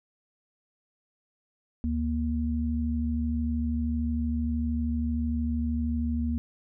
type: tone pair together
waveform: sine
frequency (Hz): 74.3 / 235.9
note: D2 / A#3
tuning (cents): +21 / +21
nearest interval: octave + minor sixth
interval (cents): 2000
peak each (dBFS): -28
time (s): 1.84-6.38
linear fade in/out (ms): 0
effects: none